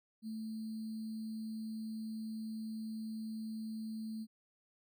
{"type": "tone with sample-and-hold", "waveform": "sine", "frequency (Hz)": 220, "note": "A3", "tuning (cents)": 0, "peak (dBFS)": -39, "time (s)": [0.22, 4.27], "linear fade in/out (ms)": 50, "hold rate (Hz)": 4410, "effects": []}